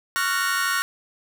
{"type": "chord", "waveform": "40% pulse", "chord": "Gb major seventh", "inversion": "second", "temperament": "just", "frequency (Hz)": [1110, 1387.5, 1480, 1850], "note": ["Db6", "F6", "Gb6", "Bb6"], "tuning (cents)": [2, -12, 0, -14], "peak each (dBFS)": [-27, -26, -26, -26], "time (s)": [0.16, 0.82], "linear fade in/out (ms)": 0, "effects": []}